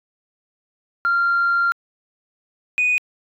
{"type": "tone pair in turn", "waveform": "sine", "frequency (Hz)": [1387, 2481], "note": ["F6", "D#7"], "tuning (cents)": [-12, -6], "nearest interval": "minor seventh", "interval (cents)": 1006, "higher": "second", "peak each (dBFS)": -14, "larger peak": "neither", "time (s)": [[1.05, 1.72], [2.78, 2.98]], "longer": "first", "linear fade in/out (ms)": 0, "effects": ["tanh soft clip ceiling -12 dBFS"]}